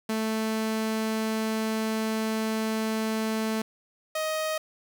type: tone pair in turn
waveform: sawtooth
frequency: 220 / 626.8 Hz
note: A3 / D#5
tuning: 0 / +13 cents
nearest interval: octave + tritone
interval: 1813 cents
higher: second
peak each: -22 / -23 dBFS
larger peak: first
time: 0.09-3.62 / 4.15-4.58 s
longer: first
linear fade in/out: 5 ms
effects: 8-bit